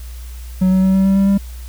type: tone with pitch steps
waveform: triangle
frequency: 186 / 187.94 / 189.91 / 191.89 / 193.9 / 195.93 / 197.97 Hz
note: F#3 / F#3 / F#3 / G3 / G3 / G3 / G3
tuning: +9 / +27 / +45 / -37 / -19 / -1 / +17 cents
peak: -8 dBFS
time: 0.61-1.38 s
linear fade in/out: 10 ms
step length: 110 ms
effects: added 60 Hz sine -28 dBFS peak until 1.68 s + white hiss -43 dBFS RMS until 1.68 s